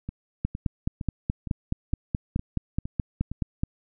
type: two click trains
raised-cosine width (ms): 5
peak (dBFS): -12 / -20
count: 16 / 8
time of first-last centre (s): 0.45-3.635 / 0.09-3.316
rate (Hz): 4.71 / 2.17
effects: none